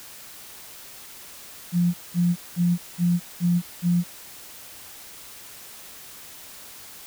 sine tone bursts, 174.61 Hz, F3, in tune, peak -17 dBFS, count 6, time 1.72-4.04 s, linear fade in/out 50 ms, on 220 ms, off 200 ms, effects white hiss -43 dBFS RMS until 7.06 s

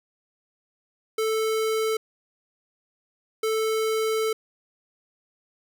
square tone pair in turn, 440 / 440 Hz, A4 / A4, 0 / 0 cents, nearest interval unison, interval 0 cents, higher neither, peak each -23 dBFS, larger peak neither, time 1.18-1.97 / 3.43-4.33 s, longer second, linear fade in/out 5 ms, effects none

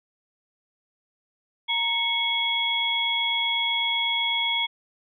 sine tone cluster, 930 / 2200 / 3336 Hz, A#5 / C#7 / G#7, -4 / -14 / +7 cents, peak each -30 / -27 / -24 dBFS, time 1.68-4.67 s, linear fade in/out 20 ms, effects none

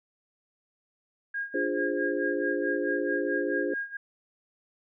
sine tone with tremolo, 1628 Hz, G#6, 35 cents flat, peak -28 dBFS, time 1.34-3.97 s, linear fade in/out 5 ms, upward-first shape sine, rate 4.6 Hz, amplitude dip 85%
sine chord, D half-diminished seventh, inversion none, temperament equal with one note detuned, 293.7 / 349.2 / 412.9 / 523.3 Hz, D4 / F4 / Ab4 / C5, 0 / 0 / -10 / 0 cents, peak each -32 dBFS, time 1.54-3.74 s, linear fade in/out 5 ms
effects none

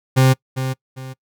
40% pulse tone with echo, 131.1 Hz, C3, 4 cents sharp, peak -9 dBFS, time 0.16-0.34 s, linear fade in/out 20 ms, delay 400 ms, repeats 2, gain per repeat -10 dB, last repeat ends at 1.14 s, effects noise-tail reverb RT60 0.1 s tail -24 dB re dry

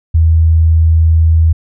sine tone, 81 Hz, E2, 30 cents flat, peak -5 dBFS, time 0.14-1.53 s, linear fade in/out 10 ms, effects none

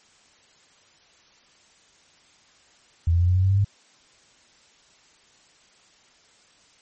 sine tone with pitch steps, 83.8 / 86.01 / 88.27 / 90.6 / 92.98 / 95.43 / 97.94 / 100.52 Hz, E2 / F2 / F2 / F#2 / F#2 / G2 / G2 / G2, +29 / -26 / +19 / -36 / +9 / -46 / -1 / +44 cents, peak -16 dBFS, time 3.07-3.646 s, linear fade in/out 5 ms, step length 72 ms, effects white hiss -57 dBFS RMS until 6.81 s + MP3 32 kbps

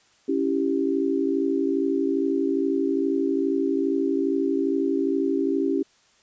sine chord, C# diminished, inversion none, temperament equal, 277.2 / 329.6 / 392 Hz, C#4 / E4 / G4, 0 / 0 / 0 cents, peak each -24 / -26 / -25 dBFS, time 0.28-5.83 s, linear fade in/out 10 ms, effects white hiss -60 dBFS RMS until 6.22 s + resampled to 16000 Hz

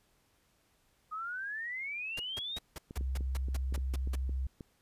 sine exponential sweep, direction up, 1237 to 3850 Hz, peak -36 dBFS, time 1.11-2.59 s, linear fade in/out 20 ms
pink noise bursts, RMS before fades -42 dBFS, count 11, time 2.17-4.156 s, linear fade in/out 5 ms, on 26 ms, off 170 ms
clicks, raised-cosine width 3 ms, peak -31 dBFS, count 10, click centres 2.909 / 3.01 / 3.208 / 3.485 / 3.725 / 3.778 / 3.939 / 4.074 / 4.294 / 4.608 s
sine tone, 65.41 Hz, C2, in tune, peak -31 dBFS, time 2.97-4.47 s, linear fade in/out 5 ms
effects pink hiss -71 dBFS RMS until 4.81 s + resampled to 32000 Hz

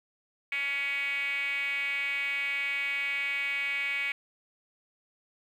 5% pulse tone with band-pass filter, 280.1 Hz, C#4, 18 cents sharp, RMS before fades -31 dBFS, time 0.52-4.12 s, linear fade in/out 2 ms, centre 2300 Hz, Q 9.2, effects 10-bit

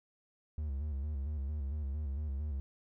triangle tone with vibrato, 71.9 Hz, D2, 36 cents flat, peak -32 dBFS, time 0.58-2.6 s, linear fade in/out 0 ms, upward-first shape square, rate 4.4 Hz, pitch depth 90 cents each way, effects none

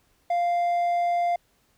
sine tone with hard clipping, 697 Hz, F5, 4 cents flat, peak -22 dBFS, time 0.3-1.36 s, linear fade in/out 5 ms, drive 3 dB, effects pink hiss -66 dBFS RMS until 1.77 s

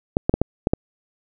clicks, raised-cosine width 2 ms, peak -3 dBFS, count 6, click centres 0.169 / 0.295 / 0.34 / 0.416 / 0.671 / 0.735 s, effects none

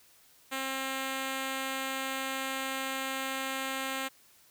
5% pulse tone, 266.7 Hz, C4, 33 cents sharp, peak -21 dBFS, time 0.51-4.09 s, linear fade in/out 20 ms, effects white hiss -61 dBFS RMS until 4.5 s

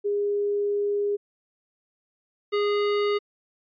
sine / square tone pair in turn, 408.5 / 411.6 Hz, G#4 / G#4, -29 / -16 cents, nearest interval unison, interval 13 cents, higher second, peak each -22 dBFS, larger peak neither, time 0.04-1.17 / 2.52-3.19 s, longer first, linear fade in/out 20 ms, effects resampled to 11025 Hz

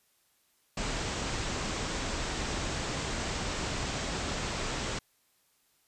pink low-pass noise, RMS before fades -34 dBFS, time 0.77-4.99 s, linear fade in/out 5 ms, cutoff 8200 Hz, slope 96 dB/octave, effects white hiss -70 dBFS RMS until 5.87 s + resampled to 32000 Hz

